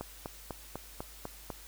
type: click train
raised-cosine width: 1 ms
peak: -23 dBFS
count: 7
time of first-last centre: 0.01-1.503 s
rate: 4.02 Hz
effects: added 50 Hz sine -53 dBFS peak until 1.67 s + white hiss -52 dBFS RMS until 1.67 s